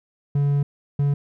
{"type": "tone pair in turn", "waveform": "triangle", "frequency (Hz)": [142.5, 142.5], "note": ["C#3", "C#3"], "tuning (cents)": [48, 48], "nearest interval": "unison", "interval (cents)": 0, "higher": "neither", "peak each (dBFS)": -15, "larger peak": "neither", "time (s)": [[0.35, 0.63], [0.99, 1.14]], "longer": "first", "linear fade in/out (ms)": 5, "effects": []}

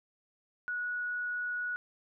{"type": "tone", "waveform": "sine", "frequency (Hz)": 1463, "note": "F#6", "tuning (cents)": -20, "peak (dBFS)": -32, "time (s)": [0.68, 1.76], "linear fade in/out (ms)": 0, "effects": []}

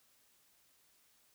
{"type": "silence", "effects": ["white hiss -70 dBFS RMS until 1.34 s"]}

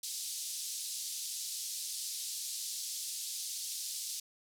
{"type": "band-pass noise", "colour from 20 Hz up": "pink", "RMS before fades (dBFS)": -40, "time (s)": [0.03, 4.2], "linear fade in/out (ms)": 5, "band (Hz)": [4200, 12000], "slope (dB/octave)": 24, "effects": []}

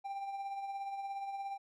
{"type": "tone with tremolo", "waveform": "triangle", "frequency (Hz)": 790, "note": "G5", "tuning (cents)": 13, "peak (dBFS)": -34, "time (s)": [0.04, 1.58], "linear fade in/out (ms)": 20, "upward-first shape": "triangle", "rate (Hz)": 17, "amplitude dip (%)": 50, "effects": []}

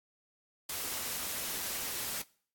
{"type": "noise", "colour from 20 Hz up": "white", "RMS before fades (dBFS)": -37, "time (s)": [0.69, 2.22], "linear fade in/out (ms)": 5, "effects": ["noise-tail reverb RT60 0.5 s tail -22 dB re dry", "AAC 64 kbps"]}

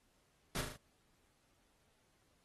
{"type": "noise with echo", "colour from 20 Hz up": "pink", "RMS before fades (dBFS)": -40, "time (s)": [0.55, 0.61], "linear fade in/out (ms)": 2, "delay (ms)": 38, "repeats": 4, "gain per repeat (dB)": -4, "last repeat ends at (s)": 0.762, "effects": ["pink hiss -75 dBFS RMS until 2.44 s", "AAC 32 kbps"]}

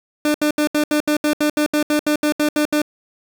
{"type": "tone bursts", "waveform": "30% pulse", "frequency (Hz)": 299.1, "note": "D4", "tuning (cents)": 32, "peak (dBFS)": -12, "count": 16, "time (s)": [0.25, 2.818], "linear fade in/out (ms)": 2, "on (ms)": 93, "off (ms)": 72, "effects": ["7-bit"]}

